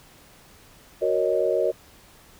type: chord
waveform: sine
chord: D# minor seventh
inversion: first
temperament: equal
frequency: 370 / 466.2 / 554.4 / 622.3 Hz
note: F#4 / A#4 / C#5 / D#5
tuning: 0 / 0 / 0 / 0 cents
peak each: -26 / -25 / -25 / -25 dBFS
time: 1.01-1.72 s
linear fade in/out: 20 ms
effects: pink hiss -52 dBFS RMS until 2.39 s